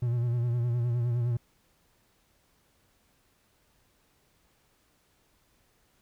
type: tone with vibrato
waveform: triangle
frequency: 120 Hz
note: B2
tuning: 49 cents flat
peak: -23 dBFS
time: 0.02-1.37 s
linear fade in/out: 5 ms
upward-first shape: sine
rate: 9.7 Hz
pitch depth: 49 cents each way
effects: pink hiss -68 dBFS RMS until 6.01 s